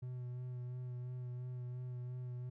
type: tone with vibrato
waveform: triangle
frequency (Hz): 124.6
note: B2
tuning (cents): +16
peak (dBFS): -39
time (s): 0.02-2.5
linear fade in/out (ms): 10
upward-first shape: sine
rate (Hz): 2.9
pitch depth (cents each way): 20
effects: none